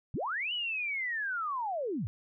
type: linear two-way sweep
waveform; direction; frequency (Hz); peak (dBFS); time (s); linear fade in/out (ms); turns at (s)
sine; up then down; 80.3 to 2993 to 80.3; -31; 0.14-2.07; 0; 0.53
effects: none